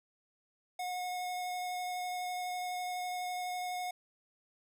square tone with vibrato, 725 Hz, F#5, 35 cents flat, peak -36 dBFS, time 0.79-3.91 s, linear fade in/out 5 ms, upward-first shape triangle, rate 12 Hz, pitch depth 11 cents each way, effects none

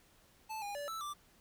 square tone with pitch steps, 874 / 815 / 578 / 1319 / 1176 Hz, A5 / G#5 / D5 / E6 / D6, -12 / -33 / -28 / +1 / +2 cents, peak -40 dBFS, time 0.49-1.14 s, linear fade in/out 20 ms, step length 130 ms, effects pink hiss -66 dBFS RMS until 1.4 s

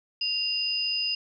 sine tone pair together, 2794 / 4978 Hz, F7 / D#8, 0 / 0 cents, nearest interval minor seventh, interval 1000 cents, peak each -29 / -27 dBFS, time 0.21-1.15 s, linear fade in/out 5 ms, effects none

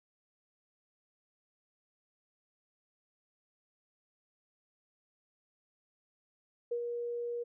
sine tone with ADSR envelope, 476.3 Hz, A#4, 37 cents sharp, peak -30 dBFS, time 6.71-7.44 s, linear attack 9 ms, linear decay 78 ms, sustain -4 dB, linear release 17 ms, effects none

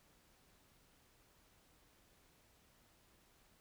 silence, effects pink hiss -70 dBFS RMS until 3.6 s

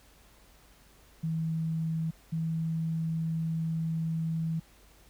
sine tone pair in turn, 161.4 / 162.16 Hz, E3 / E3, -36 / -28 cents, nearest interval unison, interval 8 cents, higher second, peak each -28 dBFS, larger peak neither, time 1.23-2.11 / 2.32-4.6 s, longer second, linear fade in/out 10 ms, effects added 50 Hz sine -60 dBFS peak until 5.09 s + pink hiss -60 dBFS RMS until 5.09 s

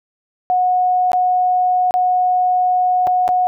sine tone with dropouts, 730 Hz, F#5, 24 cents flat, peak -12 dBFS, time 0.5-3.47 s, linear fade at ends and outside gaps 0 ms, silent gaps 1.118-1.132 / 1.909-1.94 / 3.07-3.074 / 3.279-3.289 s, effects none

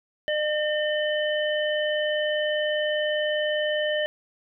harmonic tone, 605 Hz, D#5, 49 cents flat, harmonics 1 / 3 / 5, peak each -24 / -29 / -31 dBFS, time 0.28-4.06 s, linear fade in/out 0 ms, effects none

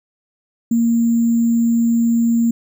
sine tone with sample-and-hold, 232 Hz, A#3, 8 cents flat, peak -12 dBFS, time 0.71-2.51 s, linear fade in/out 5 ms, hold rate 7350 Hz, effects none

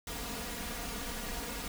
pink noise with comb filter, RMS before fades -39 dBFS, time 0.07-1.68 s, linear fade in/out 2 ms, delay 4.2 ms, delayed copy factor +0.85, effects none

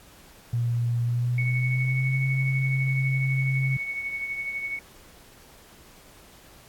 sine tone with pitch glide, 118.9 to 133.46 Hz, A#2 to C3, +35 to +35 cents, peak -22 dBFS, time 0.53-3.77 s, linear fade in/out 5 ms, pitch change +200 cents, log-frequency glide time 1.03-2.2 s
sine tone with tremolo, 2218 Hz, C#7, in tune, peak -26 dBFS, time 1.38-4.79 s, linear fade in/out 2 ms, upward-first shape triangle, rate 12 Hz, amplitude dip 55%
effects pink hiss -52 dBFS RMS until 6.68 s + AAC 64 kbps

